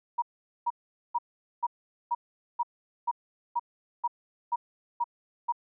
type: tone bursts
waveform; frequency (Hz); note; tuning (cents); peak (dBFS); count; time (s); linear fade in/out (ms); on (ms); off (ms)
sine; 953; A#5; +38; -24; 12; 0.18-5.524; 10; 42; 440
effects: none